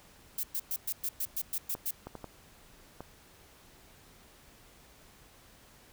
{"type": "noise bursts", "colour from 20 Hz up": "violet", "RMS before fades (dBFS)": -33, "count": 10, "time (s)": [0.38, 1.91], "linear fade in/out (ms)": 5, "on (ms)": 54, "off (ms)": 110}
{"type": "clicks", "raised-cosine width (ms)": 1, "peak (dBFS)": -27, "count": 5, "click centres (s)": [1.751, 2.07, 2.153, 2.243, 3.006]}
{"effects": ["pink hiss -58 dBFS RMS until 5.92 s"]}